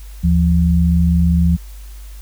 sine tone pair together, 76.4 / 171.91 Hz, D#2 / F3, -31 / -27 cents, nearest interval octave + major second, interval 1404 cents, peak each -13 dBFS, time 0.23-1.57 s, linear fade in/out 20 ms, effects added 50 Hz sine -31 dBFS peak until 2.21 s + white hiss -46 dBFS RMS until 2.21 s

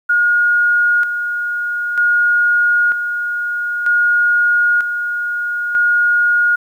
sine tone with tremolo, 1434 Hz, F6, 45 cents sharp, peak -10 dBFS, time 0.09-6.56 s, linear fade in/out 10 ms, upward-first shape square, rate 0.53 Hz, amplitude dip 55%, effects 8-bit

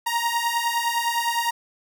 sawtooth beating tone pair, 932.3 / 942.1 Hz, A#5 / A#5, 0 / +18 cents, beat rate 9.8 Hz, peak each -21 dBFS, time 0.06-1.51 s, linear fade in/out 10 ms, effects none

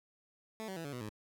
15% pulse tone with pitch steps, 220 / 190.42 / 164.81 / 142.65 / 123.47 / 106.87 Hz, A3 / G3 / E3 / C#3 / B2 / A2, 0 / -50 / 0 / +50 / 0 / -50 cents, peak -34 dBFS, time 0.6-1.092 s, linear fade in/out 0 ms, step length 82 ms, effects none

